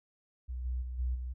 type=tone with level steps; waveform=sine; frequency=62.3 Hz; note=B1; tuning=16 cents sharp; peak=-35 / -31 / -36 / -29 / -35 dBFS; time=0.48-1.34 s; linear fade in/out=20 ms; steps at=0.64 / 0.81 / 0.98 / 1.14 s; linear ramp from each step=20 ms; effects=none